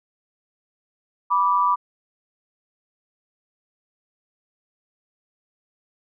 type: tone pair together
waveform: sine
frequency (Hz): 983.8 / 1170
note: B5 / D6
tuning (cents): -7 / -7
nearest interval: minor third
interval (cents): 300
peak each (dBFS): -19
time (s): 1.3-1.76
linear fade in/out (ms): 20
effects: none